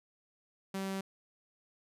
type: tone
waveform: sawtooth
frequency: 193.1 Hz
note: G3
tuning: 26 cents flat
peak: -31 dBFS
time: 0.74-1.01 s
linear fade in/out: 5 ms
effects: resampled to 32000 Hz